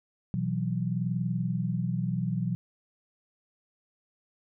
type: chord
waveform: sine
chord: B suspended fourth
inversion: none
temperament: just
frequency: 123.47 / 164.63 / 185.21 Hz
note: B2 / E3 / F#3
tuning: 0 / -2 / +2 cents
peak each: -31 dBFS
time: 0.34-2.55 s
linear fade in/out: 0 ms
effects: none